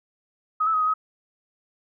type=tone with pitch steps; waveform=sine; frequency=1260 / 1312 / 1261 / 1253 / 1271 Hz; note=D#6 / E6 / D#6 / D#6 / D#6; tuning=+21 / -9 / +23 / +12 / +36 cents; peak=-19 dBFS; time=0.6-0.94 s; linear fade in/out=10 ms; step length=68 ms; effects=none